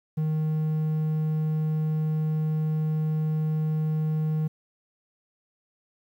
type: tone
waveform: triangle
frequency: 155.56 Hz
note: D#3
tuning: in tune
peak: -21 dBFS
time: 0.17-4.48 s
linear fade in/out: 10 ms
effects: 10-bit